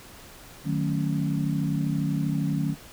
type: chord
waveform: sine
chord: D# half-diminished seventh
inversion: none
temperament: equal with one note detuned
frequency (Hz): 152.45 / 185 / 220 / 277.2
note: D#3 / F#3 / A3 / C#4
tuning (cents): -35 / 0 / 0 / 0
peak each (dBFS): -26 / -30 / -32 / -30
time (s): 0.64-2.76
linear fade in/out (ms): 50
effects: pink hiss -47 dBFS RMS until 2.92 s